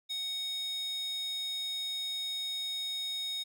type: tone with high-pass filter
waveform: square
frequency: 746 Hz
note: F#5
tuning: 14 cents sharp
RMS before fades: -36 dBFS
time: 0.09-3.44 s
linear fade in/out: 20 ms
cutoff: 3700 Hz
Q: 7.1
effects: none